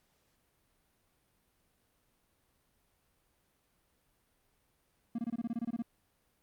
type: tone bursts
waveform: triangle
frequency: 233.1 Hz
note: A#3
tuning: in tune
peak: -30 dBFS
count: 12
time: 5.15-5.823 s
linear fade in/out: 5 ms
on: 35 ms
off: 23 ms
effects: pink hiss -74 dBFS RMS until 6.42 s + Opus 48 kbps